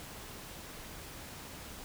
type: silence
effects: pink hiss -47 dBFS RMS until 1.84 s